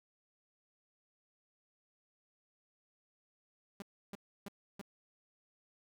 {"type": "tone bursts", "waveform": "sawtooth", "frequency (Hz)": 200, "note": "G3", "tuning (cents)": 35, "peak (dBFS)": -39, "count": 4, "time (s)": [3.8, 4.814], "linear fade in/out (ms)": 0, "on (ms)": 21, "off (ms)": 310, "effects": []}